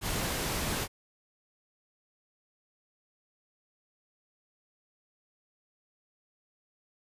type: noise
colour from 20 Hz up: pink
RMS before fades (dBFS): -32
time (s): 0.01-0.88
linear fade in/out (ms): 50
effects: resampled to 32000 Hz